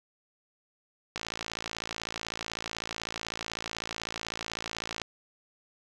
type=click train; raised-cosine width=0.2 ms; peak=-16 dBFS; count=217; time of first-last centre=1.16-5.017 s; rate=56 Hz; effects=none